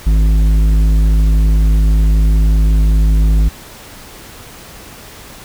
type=tone with tanh clipping; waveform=sine; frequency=52.7 Hz; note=G#1; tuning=26 cents sharp; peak=-9 dBFS; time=0.06-3.49 s; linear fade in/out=10 ms; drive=10 dB; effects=pink hiss -35 dBFS RMS until 5.44 s